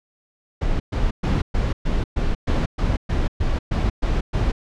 brown noise bursts, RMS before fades -20 dBFS, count 13, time 0.61-4.52 s, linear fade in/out 10 ms, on 190 ms, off 120 ms, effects low-pass 5000 Hz 12 dB/octave

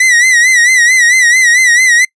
45% pulse tone with vibrato, 1966 Hz, B6, 8 cents flat, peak -5 dBFS, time 0-2.05 s, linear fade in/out 5 ms, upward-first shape sine, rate 4.5 Hz, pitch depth 91 cents each way, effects noise-tail reverb RT60 0.1 s tail -26 dB re dry + resampled to 22050 Hz

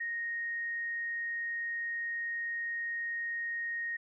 sine tone, 1864.7 Hz, A#6, in tune, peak -33 dBFS, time 0-3.97 s, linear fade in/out 10 ms, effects none

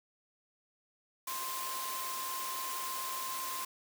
sine tone in noise, 1048 Hz, C6, 2 cents sharp, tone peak -39 dBFS, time 1.27-3.65 s, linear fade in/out 5 ms, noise white, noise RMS -40 dBFS, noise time 1.27-3.65 s, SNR -2 dB, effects high-pass 300 Hz 12 dB/octave

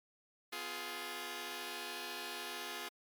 5% pulse chord, F diminished, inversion second, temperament just, 251.4 / 349.2 / 419.1 Hz, Cb4 / F4 / Ab4, +31 / 0 / +16 cents, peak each -38 / -33 / -33 dBFS, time 0.52-2.89 s, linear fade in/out 10 ms, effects MP3 96 kbps

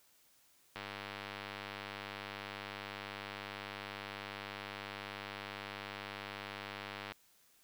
click train, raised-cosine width 0.3 ms, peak -26 dBFS, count 637, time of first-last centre 0.76-7.12 s, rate 100 Hz, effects white hiss -68 dBFS RMS until 7.63 s

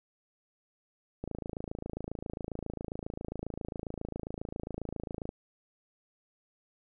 click train, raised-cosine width 2 ms, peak -23 dBFS, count 112, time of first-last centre 1.24-5.291 s, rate 27.4 Hz, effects none

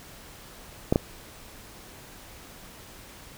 clicks, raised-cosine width 2 ms, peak -6 dBFS, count 2, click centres 0.925 / 0.959 s, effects pink hiss -47 dBFS RMS until 3.37 s

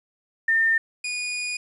sine / sawtooth tone pair in turn, 1809 / 2457 Hz, A6 / D#7, +48 / -22 cents, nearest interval perfect fourth, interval 530 cents, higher second, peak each -17 / -23 dBFS, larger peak first, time 0.48-0.78 / 1.04-1.57 s, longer second, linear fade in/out 5 ms, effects resampled to 24000 Hz + 9-bit

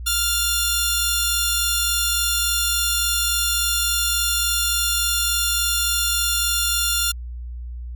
10% pulse tone pair together, 1396.9 / 3514 Hz, F6 / A7, 0 / -3 cents, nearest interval octave + major third, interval 1597 cents, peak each -14 dBFS, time 0.06-7.12 s, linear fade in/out 10 ms, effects added 60 Hz sine -29 dBFS peak until 7.95 s

